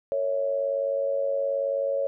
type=tone with amplitude modulation; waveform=sine; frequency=554.4 Hz; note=C#5; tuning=in tune; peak=-20 dBFS; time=0.12-2.07 s; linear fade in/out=0 ms; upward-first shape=sine; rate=98.9 Hz; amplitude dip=70%; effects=none